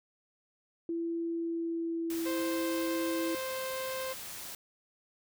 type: tone with pitch glide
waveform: sine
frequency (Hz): 335.1 to 330.3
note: E4 to E4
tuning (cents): +29 to +4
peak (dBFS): -31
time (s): 0.89-3.35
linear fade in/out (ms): 2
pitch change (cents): -25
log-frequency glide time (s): 1.18-2.46
type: noise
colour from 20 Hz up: white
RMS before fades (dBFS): -43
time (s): 2.1-4.55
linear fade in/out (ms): 2
type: harmonic tone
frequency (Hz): 523.3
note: C5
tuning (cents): 0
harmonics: 1 / 2 / 3 / 4 / 5 / 6 / 7 / 8 / 9 / 10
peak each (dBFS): -36 / -42 / -46 / -48 / -50 / -52 / -53 / -54 / -55 / -56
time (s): 2.25-4.14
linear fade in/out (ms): 20
effects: none